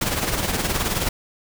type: noise with tremolo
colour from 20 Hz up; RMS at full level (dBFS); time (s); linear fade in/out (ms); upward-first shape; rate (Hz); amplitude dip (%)
pink; -21; 0.01-1.09; 5; sine; 19; 55
effects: none